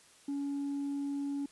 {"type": "tone with tanh clipping", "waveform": "triangle", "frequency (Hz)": 281.9, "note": "C#4", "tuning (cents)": 29, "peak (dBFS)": -33, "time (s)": [0.28, 1.46], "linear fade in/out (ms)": 5, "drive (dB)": 6, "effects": ["white hiss -60 dBFS RMS until 1.51 s", "resampled to 24000 Hz"]}